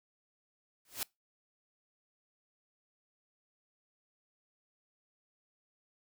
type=noise with exponential growth; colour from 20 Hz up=white; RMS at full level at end=-32 dBFS; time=0.85-1.03 s; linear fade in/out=2 ms; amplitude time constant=37 ms; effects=noise-tail reverb RT60 0.2 s tail -24 dB re dry